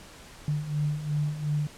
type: beating tone pair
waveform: sine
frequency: 146.83 / 149.63 Hz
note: D3 / D3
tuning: 0 / +33 cents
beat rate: 2.8 Hz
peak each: -32 / -27 dBFS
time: 0.48-1.67 s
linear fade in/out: 2 ms
effects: pink hiss -48 dBFS RMS until 1.77 s + low-pass 10000 Hz 12 dB/octave